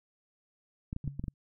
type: clicks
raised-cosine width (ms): 5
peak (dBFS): -23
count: 6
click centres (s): 0.929 / 0.964 / 1.077 / 1.195 / 1.24 / 1.282
type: tone with exponential decay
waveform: sine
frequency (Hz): 140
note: C#3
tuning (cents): +18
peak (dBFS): -33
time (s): 1.04-1.34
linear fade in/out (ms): 2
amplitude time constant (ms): 64
effects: none